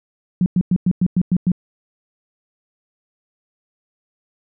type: tone bursts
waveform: sine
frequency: 180 Hz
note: F#3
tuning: 47 cents flat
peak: -12 dBFS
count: 8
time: 0.41-1.518 s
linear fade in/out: 2 ms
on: 51 ms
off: 100 ms
effects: none